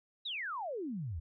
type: exponential sweep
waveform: sine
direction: down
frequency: 4003 to 71.3 Hz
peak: -36 dBFS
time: 0.25-1.2 s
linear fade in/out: 10 ms
effects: none